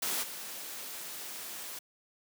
white noise with level steps, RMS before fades -33 / -42 dBFS, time 0.02-1.79 s, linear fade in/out 5 ms, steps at 0.22 s, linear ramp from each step 20 ms, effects high-pass 200 Hz 12 dB/octave

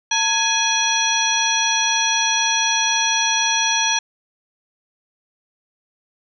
harmonic tone with a mistuned harmonic, 834 Hz, G#5, 7 cents sharp, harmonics 1 / 2 / 3 / 4 / 5 / 7, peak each -23 / -25 / -24 / -23 / -26 / -21 dBFS, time 0.11-3.99 s, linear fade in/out 5 ms, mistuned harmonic 1, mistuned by +130 cents, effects none

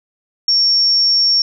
sine tone, 5490 Hz, F8, 31 cents flat, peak -10 dBFS, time 0.48-1.42 s, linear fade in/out 2 ms, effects none

